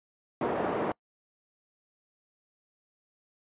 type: band-pass noise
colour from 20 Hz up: pink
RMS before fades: -30 dBFS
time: 0.41-0.92 s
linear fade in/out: 2 ms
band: 310 to 880 Hz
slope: 12 dB/octave
effects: noise-tail reverb RT60 0.1 s tail -25 dB re dry + resampled to 8000 Hz